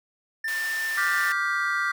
triangle tone, 1785 Hz, A6, 24 cents sharp, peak -24 dBFS, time 0.44-1.32 s, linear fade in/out 5 ms
pink high-pass noise, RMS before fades -37 dBFS, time 0.48-1.32 s, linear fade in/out 0 ms, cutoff 1200 Hz, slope 12 dB/octave
triangle chord, G dominant seventh, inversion second, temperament just, 1176 / 1411.2 / 1568 / 1960 Hz, D6 / F6 / G6 / B6, +2 / +18 / 0 / -14 cents, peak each -27 dBFS, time 0.97-1.92 s, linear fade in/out 10 ms
effects none

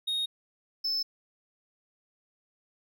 triangle tone pair in turn, 3729 / 5257 Hz, A#7 / E8, 0 / -6 cents, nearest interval tritone, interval 594 cents, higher second, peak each -26 / -26 dBFS, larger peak neither, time 0.07-0.26 / 0.84-1.03 s, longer neither, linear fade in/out 10 ms, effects none

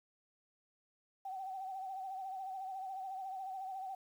sine tone with vibrato, 764 Hz, G5, 45 cents flat, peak -40 dBFS, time 1.25-3.95 s, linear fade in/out 5 ms, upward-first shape sine, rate 14 Hz, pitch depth 50 cents each way, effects 11-bit

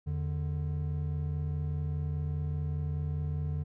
triangle tone pair together, 83.06 / 148 Hz, E2 / D3, +14 / +14 cents, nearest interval minor seventh, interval 1000 cents, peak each -31 / -31 dBFS, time 0.06-3.64 s, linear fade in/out 20 ms, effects none

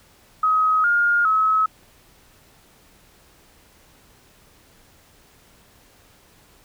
sine tone with pitch steps, 1267 / 1417 / 1286 Hz, D#6 / F6 / E6, +31 / +25 / -43 cents, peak -15 dBFS, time 0.43-1.66 s, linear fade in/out 5 ms, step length 410 ms, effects pink hiss -54 dBFS RMS until 6.64 s

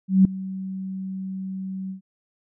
sine tone with ADSR envelope, 190 Hz, F#3, 46 cents sharp, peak -9 dBFS, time 0.08-2.01 s, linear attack 170 ms, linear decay 3 ms, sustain -19 dB, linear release 110 ms, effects none

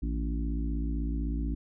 harmonic tone with a mistuned harmonic, 56 Hz, A1, 31 cents sharp, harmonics 1 / 3 / 4 / 5 / 6, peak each -29 / -39 / -40 / -37 / -45 dBFS, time 0.02-1.55 s, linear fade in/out 10 ms, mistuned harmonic 3, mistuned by -120 cents, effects none

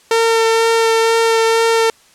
sawtooth tone with vibrato, 453.7 Hz, A#4, 47 cents flat, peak -7 dBFS, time 0.11-1.9 s, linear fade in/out 2 ms, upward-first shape sine, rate 2.1 Hz, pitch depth 11 cents each way, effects white hiss -49 dBFS RMS until 2.14 s + low-pass 9000 Hz 12 dB/octave

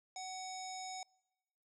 square tone with low-pass filter, 750 Hz, F#5, 23 cents sharp, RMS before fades -45 dBFS, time 0.16-1.03 s, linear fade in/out 2 ms, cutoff 6300 Hz, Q 8.1, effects noise-tail reverb RT60 1.0 s tail -26 dB re dry

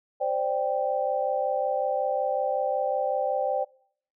sine chord, C suspended second, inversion none, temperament just, 523.3 / 588.7 / 784.9 Hz, C5 / D5 / G5, 0 / +4 / +2 cents, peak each -28 dBFS, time 0.2-3.65 s, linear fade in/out 20 ms, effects noise-tail reverb RT60 0.6 s tail -24 dB re dry

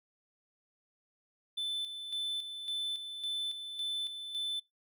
triangle tone with tremolo, 3520 Hz, A7, in tune, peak -31 dBFS, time 1.57-4.6 s, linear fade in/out 10 ms, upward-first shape square, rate 1.8 Hz, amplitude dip 55%, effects noise-tail reverb RT60 0.2 s tail -24 dB re dry

